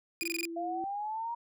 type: tone bursts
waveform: sawtooth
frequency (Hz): 2447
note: D#7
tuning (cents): -29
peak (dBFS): -28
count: 6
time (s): 0.21-0.453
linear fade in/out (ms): 0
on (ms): 23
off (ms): 21
type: tone with vibrato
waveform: sine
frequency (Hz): 335.3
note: E4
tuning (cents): +30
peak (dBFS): -37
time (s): 0.22-0.84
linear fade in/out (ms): 0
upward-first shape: sine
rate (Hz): 5.7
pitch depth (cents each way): 11
type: linear sweep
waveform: sine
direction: up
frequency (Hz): 679 to 949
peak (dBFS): -33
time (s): 0.56-1.35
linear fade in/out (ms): 10
effects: none